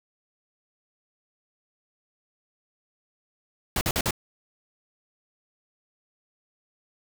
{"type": "noise bursts", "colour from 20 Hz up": "pink", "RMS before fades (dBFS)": -25, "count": 4, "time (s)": [3.76, 4.108], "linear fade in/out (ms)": 2, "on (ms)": 51, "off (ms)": 48, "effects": []}